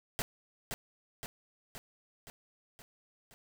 pink noise with echo, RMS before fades -34 dBFS, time 0.19-0.22 s, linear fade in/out 0 ms, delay 520 ms, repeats 6, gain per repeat -4 dB, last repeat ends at 3.34 s, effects none

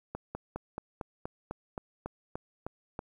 slowing click train, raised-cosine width 1 ms, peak -22 dBFS, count 12, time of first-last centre 0.15-2.991 s, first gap 200 ms, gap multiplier 1.05, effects 10-bit

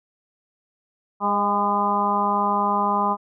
harmonic tone with a mistuned harmonic, 203.4 Hz, G#3, 36 cents flat, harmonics 1 / 2 / 3 / 4 / 5 / 6, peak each -27 / -31 / -31 / -24 / -22 / -26 dBFS, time 1.2-3.17 s, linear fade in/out 50 ms, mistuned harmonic 3, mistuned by +32 cents, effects none

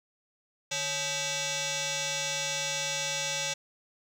sine tone with frequency modulation, 1568 Hz, G6, in tune, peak -27 dBFS, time 0.71-3.54 s, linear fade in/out 10 ms, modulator 708 Hz, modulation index 7.9, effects tanh soft clip ceiling -27 dBFS + 10-bit

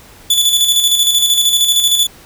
sawtooth tone with tremolo, 3465 Hz, A7, 27 cents flat, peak -5 dBFS, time 0.3-2.07 s, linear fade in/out 5 ms, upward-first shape square, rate 13 Hz, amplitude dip 45%, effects pink hiss -41 dBFS RMS until 2.25 s

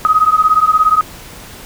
sine beating tone pair, 1252 / 1269 Hz, D#6 / D#6, +10 / +34 cents, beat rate 17 Hz, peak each -11 dBFS, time 0.05-1.01 s, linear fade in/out 0 ms, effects pink hiss -34 dBFS RMS until 1.65 s

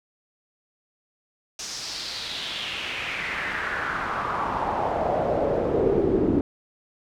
brown noise with band-pass filter sweep, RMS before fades -26 dBFS, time 1.59-6.41 s, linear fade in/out 2 ms, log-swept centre 6000 to 310 Hz, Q 3.4, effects none

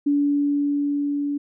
sine tone with level ramp, 287.2 Hz, D4, 39 cents flat, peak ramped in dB -16 to -22 dBFS, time 0.06-1.38 s, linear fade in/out 10 ms, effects none

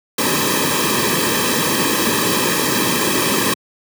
pink noise with comb filter, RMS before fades -17 dBFS, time 0.18-3.54 s, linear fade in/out 5 ms, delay 1.4 ms, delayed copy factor -0.9, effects high-pass 150 Hz 12 dB/octave

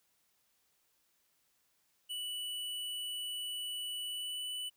square tone with pitch glide, 2960 to 2979 Hz, F#7 to F#7, 0 to +11 cents, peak -38 dBFS, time 2.09-4.7 s, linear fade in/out 20 ms, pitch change +11 cents, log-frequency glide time 4.04-4.45 s, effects white hiss -75 dBFS RMS until 4.76 s

